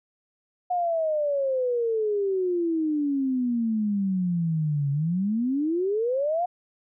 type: exponential two-way sweep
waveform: sine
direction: down then up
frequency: 728 to 138.59 to 728 Hz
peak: -22 dBFS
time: 0.7-6.46 s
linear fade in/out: 10 ms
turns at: 4.91 s
effects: none